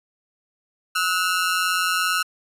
sawtooth ring-modulated tone, 1377 Hz, F6, 25 cents flat, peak -13 dBFS, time 0.95-2.23 s, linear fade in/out 10 ms, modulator 88.8 Hz, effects resampled to 32000 Hz

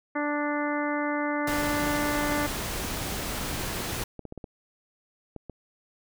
harmonic tone, 293.7 Hz, D4, in tune, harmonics 1 / 2 / 3 / 4 / 5 / 6 / 7, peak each -29 / -32 / -34 / -35 / -36 / -37 / -37 dBFS, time 0.15-2.47 s, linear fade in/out 10 ms
pink noise, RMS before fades -32 dBFS, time 1.47-4.04 s, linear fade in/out 5 ms
clicks, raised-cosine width 2 ms, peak -25 dBFS, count 12, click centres 3.451 / 3.635 / 3.803 / 3.905 / 4.015 / 4.193 / 4.253 / 4.324 / 4.377 / 4.442 / 5.363 / 5.497 s
effects none

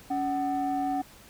sine tone pair together, 280.7 / 749 Hz, C#4 / F#5, +22 / +21 cents, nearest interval octave + perfect fourth, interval 1699 cents, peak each -28 / -26 dBFS, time 0.1-1.02 s, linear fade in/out 10 ms, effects tanh soft clip ceiling -22 dBFS + pink hiss -52 dBFS RMS until 1.29 s

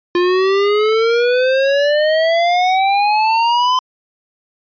square exponential sweep, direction up, 349.2 to 1028 Hz, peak -12 dBFS, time 0.15-3.79 s, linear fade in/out 2 ms, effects resampled to 11025 Hz

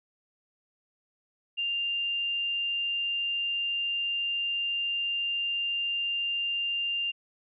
sine tone, 2794 Hz, F7, in tune, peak -27 dBFS, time 1.57-7.12 s, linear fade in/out 20 ms, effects none

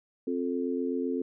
harmonic tone, 87.8 Hz, F2, 10 cents sharp, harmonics 3 / 4 / 5, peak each -30 / -34 / -33 dBFS, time 0.27-1.22 s, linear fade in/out 5 ms, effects none

